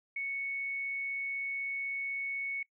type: tone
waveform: sine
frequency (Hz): 2216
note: C#7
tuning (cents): -1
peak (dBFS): -33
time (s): 0.16-2.63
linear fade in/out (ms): 5
effects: noise-tail reverb RT60 0.1 s tail -23 dB re dry